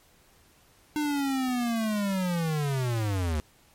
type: linear sweep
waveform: square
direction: down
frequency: 303.3 to 73.42 Hz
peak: -26 dBFS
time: 0.96-3.4 s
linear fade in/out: 0 ms
effects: pink hiss -60 dBFS RMS until 3.74 s + MP3 64 kbps